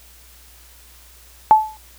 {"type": "tone with exponential decay", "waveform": "sine", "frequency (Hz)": 867, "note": "A5", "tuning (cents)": -26, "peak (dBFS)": -3, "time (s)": [1.51, 1.77], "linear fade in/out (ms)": 0, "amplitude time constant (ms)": 56, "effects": ["added 60 Hz sine -48 dBFS peak until 1.98 s", "white hiss -48 dBFS RMS until 1.98 s"]}